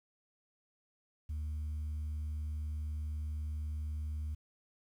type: tone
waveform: sine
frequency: 76 Hz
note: D#2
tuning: 40 cents flat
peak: -33 dBFS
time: 1.29-4.35 s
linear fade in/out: 10 ms
effects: tanh soft clip ceiling -34 dBFS + 11-bit